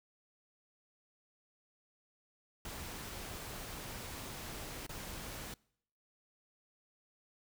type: noise with dropouts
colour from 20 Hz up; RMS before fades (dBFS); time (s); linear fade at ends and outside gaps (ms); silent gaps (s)
pink; -45; 2.65-5.54; 2; 4.866-4.892
effects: noise-tail reverb RT60 0.7 s tail -25 dB re dry